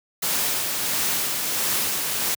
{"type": "noise with tremolo", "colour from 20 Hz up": "white", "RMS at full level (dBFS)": -23, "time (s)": [0.22, 2.35], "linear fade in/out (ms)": 10, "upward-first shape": "sine", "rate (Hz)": 1.5, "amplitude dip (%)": 30, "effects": ["high-pass 100 Hz 12 dB/octave"]}